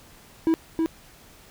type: tone with echo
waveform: triangle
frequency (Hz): 324.9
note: E4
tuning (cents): -25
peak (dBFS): -15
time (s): 0.47-0.54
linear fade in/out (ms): 0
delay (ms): 320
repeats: 1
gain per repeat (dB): -3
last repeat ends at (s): 0.86
effects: pink hiss -51 dBFS RMS until 1.5 s